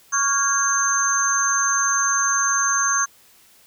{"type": "tone cluster", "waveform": "sine", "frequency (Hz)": [1116, 1406, 1631, 6290], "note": ["C#6", "F6", "G#6", "G8"], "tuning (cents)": [11, 11, -32, 5], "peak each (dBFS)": [-22, -26, -26, -20], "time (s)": [0.12, 3.06], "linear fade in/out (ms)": 20, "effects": ["white hiss -53 dBFS RMS until 3.66 s"]}